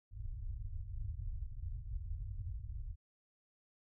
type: low-pass noise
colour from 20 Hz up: pink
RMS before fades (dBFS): -42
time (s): 0.11-2.96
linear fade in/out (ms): 50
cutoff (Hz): 110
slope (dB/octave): 48
effects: none